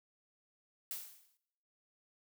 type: noise with exponential decay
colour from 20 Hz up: blue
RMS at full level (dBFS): -39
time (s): 0.91-1.37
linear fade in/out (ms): 1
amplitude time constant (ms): 99
effects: noise-tail reverb RT60 0.9 s tail -23 dB re dry